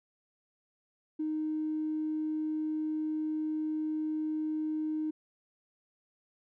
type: tone with tanh clipping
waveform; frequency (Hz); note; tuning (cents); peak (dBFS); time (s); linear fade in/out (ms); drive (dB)
triangle; 310; D#4; -6; -30; 1.19-5.11; 10; 4
effects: none